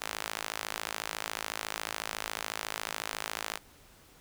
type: tone with high-pass filter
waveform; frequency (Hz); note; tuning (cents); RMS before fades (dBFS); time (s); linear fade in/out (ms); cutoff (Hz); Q
sawtooth; 54; A1; -32; -38; 0.01-3.58; 10; 1000; 0.6
effects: pink hiss -58 dBFS RMS until 4.2 s